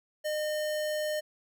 square tone, 609 Hz, D#5, 37 cents flat, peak -30 dBFS, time 0.24-1.21 s, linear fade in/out 20 ms, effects none

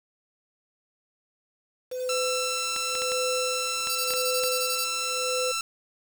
sine tone with tremolo, 506 Hz, B4, 42 cents sharp, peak -26 dBFS, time 1.91-5.52 s, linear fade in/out 10 ms, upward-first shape sine, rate 0.91 Hz, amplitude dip 85%
10% pulse tone, 1339 Hz, E6, 27 cents sharp, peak -19 dBFS, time 2.09-5.61 s, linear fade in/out 2 ms
clicks, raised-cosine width 0.2 ms, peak -17 dBFS, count 8, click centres 2.763 / 2.953 / 3.02 / 3.119 / 3.872 / 4.106 / 4.137 / 4.437 s
10% pulse tone bursts, 4651 Hz, D8, 18 cents flat, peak -22 dBFS, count 11, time 3.89-4.847 s, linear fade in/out 10 ms, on 67 ms, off 22 ms
effects 7-bit

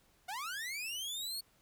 sawtooth linear sweep, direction up, 698.5 to 4435 Hz, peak -35 dBFS, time 0.28-1.41 s, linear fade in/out 10 ms, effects pink hiss -69 dBFS RMS until 1.61 s

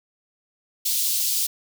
white high-pass noise, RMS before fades -23 dBFS, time 0.85-1.47 s, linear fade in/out 10 ms, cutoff 3400 Hz, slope 24 dB/octave, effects none

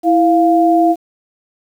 sine tone pair together, 329.6 / 698.5 Hz, E4 / F5, 0 / 0 cents, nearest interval octave + minor second, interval 1300 cents, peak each -11 dBFS, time 0.03-0.96 s, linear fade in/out 50 ms, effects 7-bit

